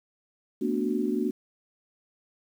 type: chord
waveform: sine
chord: B minor seventh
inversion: third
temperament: equal with one note detuned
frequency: 224 / 246.9 / 293.7 / 370 Hz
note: A3 / B3 / D4 / F#4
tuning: +31 / 0 / 0 / 0 cents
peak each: -30 dBFS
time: 0.61-1.31 s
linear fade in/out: 10 ms
effects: 9-bit